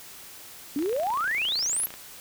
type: exponential sweep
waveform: sine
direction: up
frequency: 270 to 11890 Hz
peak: -24 dBFS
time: 0.76-1.86 s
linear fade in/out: 2 ms
type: click train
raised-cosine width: 0.3 ms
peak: -24 dBFS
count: 34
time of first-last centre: 0.79-1.94 s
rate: 28.7 Hz
effects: white hiss -45 dBFS RMS until 2.2 s